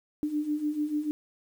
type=beating tone pair; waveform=sine; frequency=294.5 / 301.3 Hz; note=D4 / D4; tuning=+5 / +44 cents; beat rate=6.8 Hz; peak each=-33 / -28 dBFS; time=0.23-1.11 s; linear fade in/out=0 ms; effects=9-bit